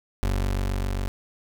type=tone with level ramp; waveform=30% pulse; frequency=47.43 Hz; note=F#1; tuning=44 cents sharp; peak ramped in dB=-19 to -23 dBFS; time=0.23-1.08 s; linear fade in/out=0 ms; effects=none